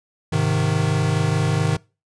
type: chord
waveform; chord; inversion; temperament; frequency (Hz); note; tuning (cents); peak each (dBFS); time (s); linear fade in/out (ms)
square; Ab major; none; equal; 103.83 / 130.81 / 155.56; Ab2 / C3 / Eb3; 0 / 0 / 0; -24 / -24 / -21; 0.32-1.77; 10
effects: noise-tail reverb RT60 0.3 s tail -24 dB re dry + resampled to 22050 Hz